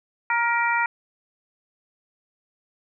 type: harmonic tone with a mistuned harmonic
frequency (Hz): 468.7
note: A#4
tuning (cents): +9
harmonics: 2 / 3 / 4 / 5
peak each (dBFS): -23 / -25 / -26 / -27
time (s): 0.3-0.86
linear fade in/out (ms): 2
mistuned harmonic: 4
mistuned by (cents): +22
effects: none